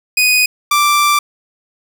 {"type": "tone pair in turn", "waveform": "sawtooth", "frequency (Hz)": [2489, 1174.7], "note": ["D#7", "D6"], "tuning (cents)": [0, 0], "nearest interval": "octave + minor second", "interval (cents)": 1300, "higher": "first", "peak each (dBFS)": -6, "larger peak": "neither", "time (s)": [[0.17, 0.46], [0.71, 1.19]], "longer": "second", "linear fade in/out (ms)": 5, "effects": []}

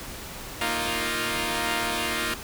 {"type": "chord", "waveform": "5% pulse", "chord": "Bb suspended fourth", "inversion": "none", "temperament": "equal", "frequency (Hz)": [233.1, 311.1, 349.2], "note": ["Bb3", "Eb4", "F4"], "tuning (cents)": [0, 0, 0], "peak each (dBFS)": [-19, -19, -18], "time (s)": [0.61, 2.34], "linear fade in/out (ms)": 2, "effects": ["pink hiss -38 dBFS RMS until 2.43 s"]}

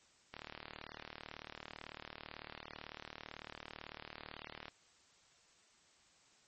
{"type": "click train", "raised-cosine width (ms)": 0.3, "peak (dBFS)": -29, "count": 166, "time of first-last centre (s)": [0.34, 4.682], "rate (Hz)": 38, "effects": ["white hiss -68 dBFS RMS until 6.47 s", "MP3 32 kbps"]}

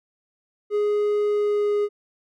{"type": "tone with pitch glide", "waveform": "triangle", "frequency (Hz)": [415.9, 413.3], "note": ["G#4", "G#4"], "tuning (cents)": [2, -8], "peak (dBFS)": -17, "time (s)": [0.7, 1.89], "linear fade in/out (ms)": 50, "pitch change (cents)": -10, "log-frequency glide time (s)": [1.26, 1.76], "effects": []}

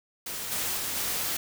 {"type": "noise with level steps", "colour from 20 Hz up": "white", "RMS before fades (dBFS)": [-35, -30, -32, -30], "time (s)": [0.26, 1.37], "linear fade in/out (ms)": 5, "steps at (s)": [0.51, 0.77, 0.95], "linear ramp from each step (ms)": 10, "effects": []}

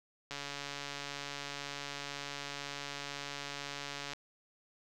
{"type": "click train", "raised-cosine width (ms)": 0.2, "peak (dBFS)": -23, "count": 544, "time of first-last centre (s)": [0.31, 4.134], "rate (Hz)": 142, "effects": []}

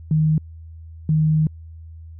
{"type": "tone pair in turn", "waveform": "sine", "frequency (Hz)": [155.56, 155.56], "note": ["D#3", "D#3"], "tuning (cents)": [0, 0], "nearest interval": "unison", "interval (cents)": 0, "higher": "neither", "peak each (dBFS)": -14, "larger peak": "neither", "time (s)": [[0.11, 0.38], [1.09, 1.47]], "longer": "second", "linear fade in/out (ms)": 2, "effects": ["added 81 Hz sine -36 dBFS peak until 2.19 s"]}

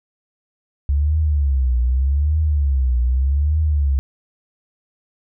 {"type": "tone with vibrato", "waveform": "sine", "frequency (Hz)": 68.8, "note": "C#2", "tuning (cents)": -12, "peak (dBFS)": -14, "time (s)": [0.89, 3.99], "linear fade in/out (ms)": 0, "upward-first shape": "triangle", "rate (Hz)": 0.83, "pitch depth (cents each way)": 240, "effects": []}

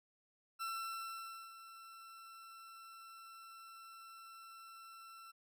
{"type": "tone with ADSR envelope", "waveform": "40% pulse", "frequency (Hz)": 1344, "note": "E6", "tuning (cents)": 33, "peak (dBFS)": -38, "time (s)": [0.59, 5.32], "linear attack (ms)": 29, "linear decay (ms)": 900, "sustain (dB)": -14, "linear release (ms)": 17, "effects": []}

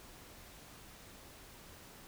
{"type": "silence", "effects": ["pink hiss -55 dBFS RMS until 2.07 s"]}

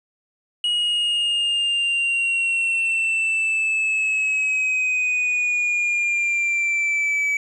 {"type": "linear sweep", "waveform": "triangle", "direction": "down", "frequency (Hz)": [2900, 2284], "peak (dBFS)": -17, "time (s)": [0.64, 7.37], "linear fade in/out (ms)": 2, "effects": ["resampled to 24000 Hz", "9-bit"]}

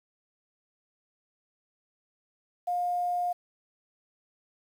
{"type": "tone", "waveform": "sine", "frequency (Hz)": 710, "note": "F5", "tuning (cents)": 28, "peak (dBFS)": -26, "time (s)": [2.67, 3.33], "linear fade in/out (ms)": 10, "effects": ["9-bit"]}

